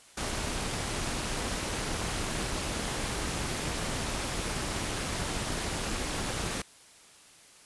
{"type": "noise with amplitude modulation", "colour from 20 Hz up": "pink", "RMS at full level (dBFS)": -30, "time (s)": [0.17, 6.62], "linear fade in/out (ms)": 5, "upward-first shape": "sine", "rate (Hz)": 270, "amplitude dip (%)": 60, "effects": ["white hiss -55 dBFS RMS until 7.65 s", "resampled to 24000 Hz"]}